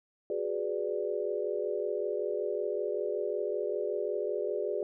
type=chord; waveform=sine; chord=G# half-diminished seventh; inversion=third; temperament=equal; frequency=370 / 415.3 / 493.9 / 587.3 Hz; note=F#4 / G#4 / B4 / D5; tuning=0 / 0 / 0 / 0 cents; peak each=-36 / -33 / -37 / -36 dBFS; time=0.3-4.83 s; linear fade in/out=2 ms; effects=none